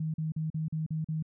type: tone bursts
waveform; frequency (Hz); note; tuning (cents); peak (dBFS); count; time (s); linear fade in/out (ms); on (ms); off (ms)
sine; 157.6; D#3; +23; -29; 7; 0-1.226; 5; 140; 41
effects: none